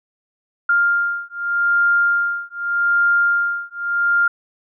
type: beating tone pair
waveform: sine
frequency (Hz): 1400 / 1400.83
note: F6 / F6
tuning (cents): +4 / +5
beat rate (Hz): 0.83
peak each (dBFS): -18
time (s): 0.69-4.28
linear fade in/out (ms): 5
effects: none